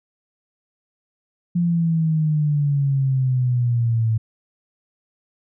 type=exponential sweep; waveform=sine; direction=down; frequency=175 to 110.4 Hz; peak=-16 dBFS; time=1.55-4.18 s; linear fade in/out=10 ms; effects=none